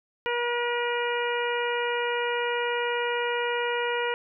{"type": "harmonic tone", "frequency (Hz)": 479.5, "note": "A#4", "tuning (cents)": 49, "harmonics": [1, 2, 3, 4, 5, 6], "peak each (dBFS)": [-28, -31, -33, -34, -35, -36], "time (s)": [0.26, 4.14], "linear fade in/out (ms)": 0, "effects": []}